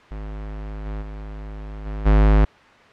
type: tone with level steps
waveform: square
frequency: 51.91 Hz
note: G#1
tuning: in tune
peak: -30 / -27 / -32 / -27 / -12 dBFS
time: 0.11-2.45 s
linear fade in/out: 5 ms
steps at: 0.85 / 1.01 / 1.85 / 2.05 s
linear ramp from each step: 20 ms
effects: white hiss -47 dBFS RMS until 2.92 s + low-pass 2000 Hz 12 dB/octave